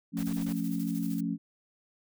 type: chord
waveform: sine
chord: F augmented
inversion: none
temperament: equal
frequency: 174.61 / 220 / 277.2 Hz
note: F3 / A3 / C#4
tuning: 0 / 0 / 0 cents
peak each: -33 dBFS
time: 0.12-1.38 s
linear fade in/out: 50 ms
type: noise bursts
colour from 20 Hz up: pink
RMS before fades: -45 dBFS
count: 4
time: 0.17-0.525 s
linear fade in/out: 0 ms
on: 61 ms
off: 37 ms
type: noise with tremolo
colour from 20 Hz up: blue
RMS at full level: -46 dBFS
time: 0.18-1.21 s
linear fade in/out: 10 ms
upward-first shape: square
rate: 13 Hz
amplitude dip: 50%
effects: none